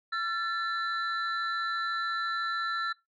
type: tone cluster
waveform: sine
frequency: 1353 / 1748 / 4003 Hz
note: E6 / A6 / B7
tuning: +45 / -12 / +23 cents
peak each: -30 / -33 / -38 dBFS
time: 0.12-2.93 s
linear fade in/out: 10 ms
effects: noise-tail reverb RT60 0.2 s tail -21 dB re dry + tanh soft clip ceiling -20 dBFS